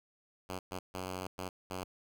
5% pulse tone bursts at uneven times, 92.5 Hz, F#2, in tune, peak -27 dBFS, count 5, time 0.49-0.59 / 0.71-0.79 / 0.94-1.27 / 1.38-1.49 / 1.7-1.84 s, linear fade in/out 5 ms, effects none

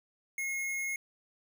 square tone, 2161 Hz, C#7, 45 cents flat, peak -33 dBFS, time 0.38-0.96 s, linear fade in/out 2 ms, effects none

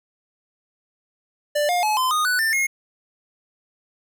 square tone with pitch steps, 590 / 709.8 / 853.9 / 1027.2 / 1235.8 / 1486.7 / 1788.5 / 2152 Hz, D5 / F5 / G#5 / C6 / D#6 / F#6 / A6 / C7, +8 / +28 / +48 / -32 / -12 / +8 / +28 / +48 cents, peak -19 dBFS, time 1.55-2.67 s, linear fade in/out 10 ms, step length 140 ms, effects none

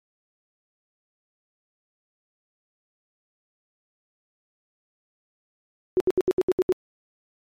sine tone bursts, 368 Hz, F#4, 9 cents flat, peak -16 dBFS, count 8, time 5.97-6.723 s, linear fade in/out 0 ms, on 32 ms, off 71 ms, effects MP3 64 kbps

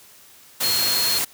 sine tone in noise, 4265 Hz, C8, 32 cents sharp, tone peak -21 dBFS, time 0.63-1.19 s, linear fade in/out 10 ms, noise white, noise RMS -23 dBFS, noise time 0.6-1.25 s, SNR -1 dB, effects white hiss -49 dBFS RMS until 1.33 s + high-pass 60 Hz 12 dB/octave

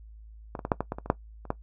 clicks, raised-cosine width 1 ms, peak -19 / -22 / -16 / -7 / -13 / -16 / -22 / -24 / -6 / -30 / -12 dBFS, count 11, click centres 0.552 / 0.592 / 0.651 / 0.718 / 0.806 / 0.921 / 0.985 / 1.06 / 1.101 / 1.453 / 1.504 s, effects noise-tail reverb RT60 0.1 s tail -18 dB re dry + added 54 Hz sine -45 dBFS peak until 1.62 s

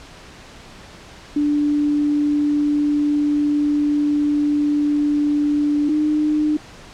sine tone pair in turn, 293.7 / 302.8 Hz, D4 / D#4, 0 / -47 cents, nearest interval minor second, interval 53 cents, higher second, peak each -15 dBFS, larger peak neither, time 1.36-5.89 / 5.89-6.57 s, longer first, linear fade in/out 5 ms, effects pink hiss -41 dBFS RMS until 6.93 s + low-pass 6000 Hz 12 dB/octave

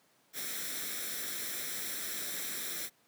white noise with comb filter, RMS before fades -38 dBFS, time 0.33-2.9 s, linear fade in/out 50 ms, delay 0.53 ms, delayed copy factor +0.65, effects pink hiss -68 dBFS RMS until 3.07 s + high-pass 200 Hz 12 dB/octave

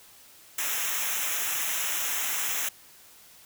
white noise with comb filter, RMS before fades -29 dBFS, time 0.58-2.69 s, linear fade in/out 5 ms, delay 0.22 ms, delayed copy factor -0.85, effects white hiss -53 dBFS RMS until 3.45 s

